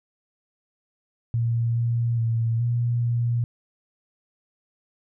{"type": "tone with pitch steps", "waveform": "sine", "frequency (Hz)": [116.6, 117.6, 114.6, 119.4, 118.7], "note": ["A#2", "A#2", "A#2", "A#2", "A#2"], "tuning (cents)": [1, 16, -29, 42, 32], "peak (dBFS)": -20, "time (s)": [1.34, 3.44], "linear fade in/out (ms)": 0, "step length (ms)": 420, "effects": []}